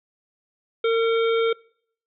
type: harmonic tone with a mistuned harmonic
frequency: 455.9 Hz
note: A#4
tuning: 39 cents flat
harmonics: 1 / 3 / 5 / 7 / 8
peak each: -18 / -28 / -32 / -35 / -36 dBFS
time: 0.84-1.53 s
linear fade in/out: 5 ms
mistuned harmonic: 5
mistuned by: -16 cents
effects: noise-tail reverb RT60 0.6 s tail -25 dB re dry